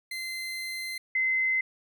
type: tone pair in turn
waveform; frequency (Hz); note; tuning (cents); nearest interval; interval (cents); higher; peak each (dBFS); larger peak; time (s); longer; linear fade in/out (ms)
30% pulse / sine; 2070 / 2057; C7 / C7; -19 / -30; unison; 11; first; -30 / -23; second; 0.11-0.98 / 1.15-1.61; first; 5
effects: none